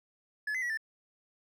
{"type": "tone with pitch steps", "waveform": "triangle", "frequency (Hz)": [1710, 2038, 1931, 1775], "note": ["A6", "C7", "B6", "A6"], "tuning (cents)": [-50, -46, -39, 15], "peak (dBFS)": -29, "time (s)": [0.47, 0.774], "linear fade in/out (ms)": 5, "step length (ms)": 76, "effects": []}